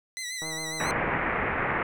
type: tone with vibrato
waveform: 15% pulse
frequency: 1998 Hz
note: B6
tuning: 20 cents sharp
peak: -26 dBFS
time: 0.17-0.91 s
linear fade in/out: 0 ms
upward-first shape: sine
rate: 7.3 Hz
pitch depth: 58 cents each way
type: click train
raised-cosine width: 1 ms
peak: -26 dBFS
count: 107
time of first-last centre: 0.42-1.087 s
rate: 159 Hz
type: low-pass noise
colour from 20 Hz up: white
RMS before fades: -28 dBFS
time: 0.8-1.83 s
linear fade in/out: 2 ms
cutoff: 2200 Hz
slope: 48 dB/octave
effects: none